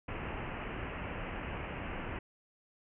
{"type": "low-pass noise", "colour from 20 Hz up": "pink", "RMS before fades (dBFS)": -40, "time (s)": [0.08, 2.19], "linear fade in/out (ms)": 5, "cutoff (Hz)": 2900, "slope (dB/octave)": 96, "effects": []}